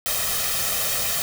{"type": "noise with comb filter", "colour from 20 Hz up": "white", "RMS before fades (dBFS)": -24, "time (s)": [0.06, 1.22], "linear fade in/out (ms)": 0, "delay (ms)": 1.6, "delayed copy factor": 0.65, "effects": []}